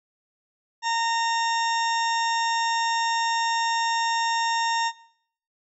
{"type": "harmonic tone", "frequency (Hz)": 920, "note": "A#5", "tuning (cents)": -23, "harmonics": [1, 2, 3, 4, 6, 7, 8], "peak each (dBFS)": [-24, -30, -36, -34, -33, -41, -40], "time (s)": [0.82, 4.92], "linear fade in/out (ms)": 50, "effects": ["noise-tail reverb RT60 0.6 s tail -17 dB re dry"]}